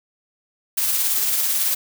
blue noise with tremolo, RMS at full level -19 dBFS, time 0.77-1.75 s, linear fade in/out 10 ms, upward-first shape triangle, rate 18 Hz, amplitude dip 35%, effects none

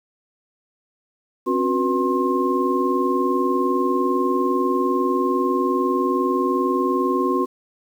sine tone cluster, 265 / 285 / 365.2 / 487.7 / 1063 Hz, C4 / C#4 / F#4 / B4 / C6, +22 / +48 / -23 / -22 / +27 cents, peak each -23 / -29 / -21 / -28 / -23 dBFS, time 1.46-7.46 s, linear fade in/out 20 ms, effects 8-bit

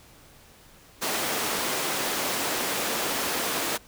pink high-pass noise, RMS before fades -28 dBFS, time 1.01-3.78 s, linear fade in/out 20 ms, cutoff 310 Hz, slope 12 dB/octave, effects pink hiss -53 dBFS RMS until 3.87 s

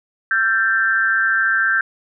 sine tone with amplitude modulation, 1568 Hz, G6, in tune, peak -10 dBFS, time 0.31-1.81 s, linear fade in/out 2 ms, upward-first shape sine, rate 214 Hz, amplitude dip 90%, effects none

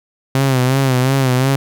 sawtooth tone with vibrato, 131.3 Hz, C3, 6 cents sharp, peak -8 dBFS, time 0.35-1.56 s, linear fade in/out 2 ms, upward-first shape sine, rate 2.8 Hz, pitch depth 74 cents each way, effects none

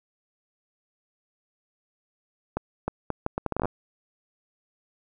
accelerating click train, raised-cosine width 1 ms, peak -12 dBFS, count 13, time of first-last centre 2.57-3.656 s, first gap 310 ms, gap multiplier 0.72, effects none

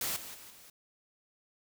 white noise with level steps, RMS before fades -34 / -45 / -51 / -55 dBFS, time 0.01-0.7 s, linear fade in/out 2 ms, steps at 0.16 / 0.34 / 0.5 s, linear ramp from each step 5 ms, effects none

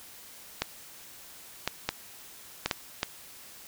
clicks, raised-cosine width 0.2 ms, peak -9 dBFS, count 6, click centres 0.62 / 1.676 / 1.89 / 2.66 / 2.712 / 3.031 s, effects white hiss -49 dBFS RMS until 3.67 s

